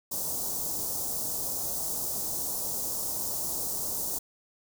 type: band-stop noise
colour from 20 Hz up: white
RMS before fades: -32 dBFS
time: 0.11-4.19 s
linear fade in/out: 10 ms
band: 900 to 5500 Hz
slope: 24 dB/octave
effects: none